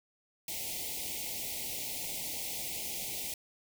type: band-stop noise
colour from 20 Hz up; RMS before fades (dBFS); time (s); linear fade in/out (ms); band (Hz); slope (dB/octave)
white; -38; 0.48-3.34; 2; 890 to 2000; 96
effects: none